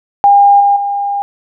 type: tone with level steps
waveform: sine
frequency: 806 Hz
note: G5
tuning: 48 cents sharp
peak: -3 / -6 / -13 dBFS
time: 0.24-1.22 s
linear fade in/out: 0 ms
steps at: 0.6 / 0.76 s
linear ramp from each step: 5 ms
effects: none